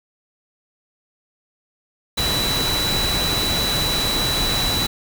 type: tone in noise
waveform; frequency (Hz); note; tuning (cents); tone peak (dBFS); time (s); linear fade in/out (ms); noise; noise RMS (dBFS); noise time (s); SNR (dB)
sine; 3951; B7; 0; -21; 2.17-4.87; 10; pink; -23; 2.17-4.87; -1
effects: none